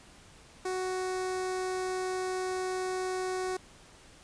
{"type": "tone with notch filter", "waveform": "sawtooth", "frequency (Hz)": 371.1, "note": "F#4", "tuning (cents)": 5, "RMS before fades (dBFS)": -33, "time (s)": [0.65, 3.57], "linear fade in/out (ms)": 5, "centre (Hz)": 3000, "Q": 1.6, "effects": ["pink hiss -55 dBFS RMS until 4.23 s", "resampled to 22050 Hz"]}